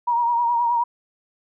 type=tone with vibrato; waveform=sine; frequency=948 Hz; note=A#5; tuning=29 cents sharp; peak=-17 dBFS; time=0.07-0.84 s; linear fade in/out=10 ms; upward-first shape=triangle; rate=9.5 Hz; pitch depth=49 cents each way; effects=none